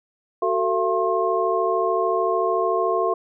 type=tone cluster; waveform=sine; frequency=375.2 / 448.7 / 679 / 1070 Hz; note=F#4 / A4 / F5 / C6; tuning=+24 / +34 / -49 / +38 cents; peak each=-24 dBFS; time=0.42-3.14 s; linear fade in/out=5 ms; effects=none